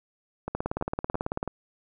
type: two click trains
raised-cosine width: 1 ms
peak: -17 / -14 dBFS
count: 4 / 17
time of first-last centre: 0.48-1.477 / 0.55-1.429 s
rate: 3.01 / 18.2 Hz
effects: none